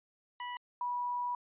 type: tone pair in turn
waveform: sawtooth / sine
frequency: 980 / 976.2 Hz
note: B5 / B5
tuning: -14 / -20 cents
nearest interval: unison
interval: 6 cents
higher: first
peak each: -34 / -32 dBFS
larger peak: second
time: 0.4-0.57 / 0.81-1.35 s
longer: second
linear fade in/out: 2 ms
effects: resampled to 8000 Hz